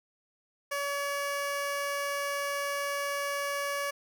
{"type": "tone", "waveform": "15% pulse", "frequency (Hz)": 567, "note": "C#5", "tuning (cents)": 39, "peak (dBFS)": -24, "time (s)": [0.71, 3.91], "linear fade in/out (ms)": 10, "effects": []}